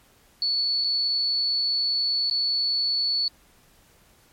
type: tone with dropouts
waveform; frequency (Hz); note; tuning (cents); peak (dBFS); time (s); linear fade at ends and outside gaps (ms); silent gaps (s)
sine; 4435; C#8; 0; -21; 0.42-3.28; 1; 0.84-0.844 / 2.299-2.31
effects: pink hiss -58 dBFS RMS until 4.32 s + MP3 64 kbps